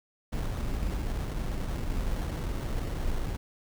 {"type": "noise with sample-and-hold", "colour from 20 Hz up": "brown", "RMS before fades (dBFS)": -31, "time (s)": [0.32, 3.37], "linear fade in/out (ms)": 10, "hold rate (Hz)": 2450, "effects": []}